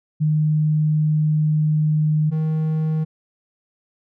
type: tone pair in turn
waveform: sine / triangle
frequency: 153.4 / 157.08 Hz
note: D#3 / D#3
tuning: -24 / +17 cents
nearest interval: unison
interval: 41 cents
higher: second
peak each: -15 / -16 dBFS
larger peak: first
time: 0.2-2.31 / 2.31-3.05 s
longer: first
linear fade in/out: 20 ms
effects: none